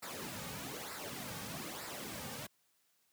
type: noise with flanger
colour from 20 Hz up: pink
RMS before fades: -44 dBFS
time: 0.02-2.47 s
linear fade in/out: 10 ms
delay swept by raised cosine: 0.31 to 3.01 ms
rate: 1.1 Hz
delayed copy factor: -0.65
effects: white hiss -75 dBFS RMS until 3.12 s + high-pass 100 Hz 12 dB/octave

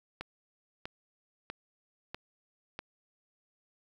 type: click train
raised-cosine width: 0.3 ms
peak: -22 dBFS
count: 5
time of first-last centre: 0.21-2.791 s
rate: 1.55 Hz
effects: 9-bit

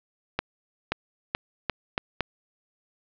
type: accelerating click train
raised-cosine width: 0.3 ms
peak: -8 dBFS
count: 6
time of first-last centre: 0.39-2.207 s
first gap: 530 ms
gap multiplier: 0.81
effects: low-pass 4000 Hz 12 dB/octave

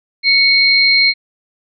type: tone pair together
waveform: sine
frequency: 2217 / 4185 Hz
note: C#7 / C8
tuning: 0 / 0 cents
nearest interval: major seventh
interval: 1100 cents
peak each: -11 dBFS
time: 0.23-1.14 s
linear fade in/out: 50 ms
effects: none

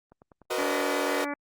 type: click train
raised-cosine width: 1 ms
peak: -37 dBFS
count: 8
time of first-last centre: 0.12-0.813 s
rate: 10.1 Hz
type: chord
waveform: sawtooth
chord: B major seventh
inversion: second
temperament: equal with one note detuned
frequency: 370 / 466.2 / 504.8 / 622.3 Hz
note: F#4 / A#4 / B4 / D#5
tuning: 0 / 0 / +38 / 0 cents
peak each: -29 dBFS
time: 0.5-1.25 s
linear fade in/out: 10 ms
type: harmonic tone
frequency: 287.7 Hz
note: D4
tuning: 36 cents flat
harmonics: 1 / 2 / 3 / 4 / 5 / 6 / 7 / 8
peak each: -33 / -36 / -38 / -39 / -40 / -41 / -41 / -42 dBFS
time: 0.58-1.34 s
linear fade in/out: 5 ms
effects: Opus 32 kbps

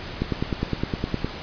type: click train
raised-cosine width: 3 ms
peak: -10 dBFS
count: 11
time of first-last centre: 0.22-1.246 s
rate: 9.75 Hz
effects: pink hiss -35 dBFS RMS until 1.42 s + resampled to 11025 Hz

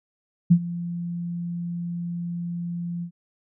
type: tone with ADSR envelope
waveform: sine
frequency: 172.5 Hz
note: F3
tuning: 21 cents flat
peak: -9 dBFS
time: 0.5-3.11 s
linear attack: 16 ms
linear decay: 68 ms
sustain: -18 dB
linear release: 84 ms
effects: none

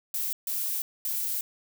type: noise bursts at uneven times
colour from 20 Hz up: violet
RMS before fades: -30 dBFS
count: 3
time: 0.14-0.33 / 0.47-0.82 / 1.05-1.41 s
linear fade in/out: 2 ms
effects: none

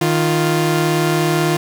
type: tone pair together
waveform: sawtooth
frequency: 155.56 / 349.2 Hz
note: D#3 / F4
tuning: 0 / 0 cents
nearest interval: octave + major second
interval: 1400 cents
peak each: -13 dBFS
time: 0.01-1.57 s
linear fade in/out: 5 ms
effects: none

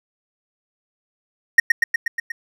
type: tone with echo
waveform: triangle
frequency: 1864.7 Hz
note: A#6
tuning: in tune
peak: -4 dBFS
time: 1.58-1.6 s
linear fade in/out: 5 ms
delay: 120 ms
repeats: 6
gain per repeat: -3 dB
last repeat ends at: 2.32 s
effects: none

